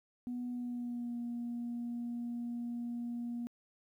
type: tone with pitch glide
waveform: sine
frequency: 245.3 to 238.2 Hz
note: B3 to A#3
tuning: -12 to +38 cents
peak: -35 dBFS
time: 0.27-3.47 s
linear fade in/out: 0 ms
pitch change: -50 cents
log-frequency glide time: 0.51-1.18 s
effects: tanh soft clip ceiling -33 dBFS + 12-bit